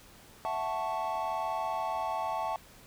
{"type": "chord", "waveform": "triangle", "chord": "F# minor seventh", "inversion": "third", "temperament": "equal", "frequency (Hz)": [659.3, 740, 880, 1108.7], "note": ["E5", "F#5", "A5", "C#6"], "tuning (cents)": [0, 0, 0, 0], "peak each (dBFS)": [-35, -35, -32, -36], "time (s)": [0.45, 2.56], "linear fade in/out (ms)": 0, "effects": ["pink hiss -55 dBFS RMS until 2.86 s"]}